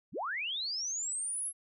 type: linear sweep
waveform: sine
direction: up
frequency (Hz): 82.41 to 11175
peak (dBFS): -33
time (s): 0.12-1.53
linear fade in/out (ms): 50
effects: none